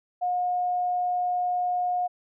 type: tone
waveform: sine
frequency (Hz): 719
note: F#5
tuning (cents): -50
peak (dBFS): -23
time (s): 0.21-2.08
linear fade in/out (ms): 20
effects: none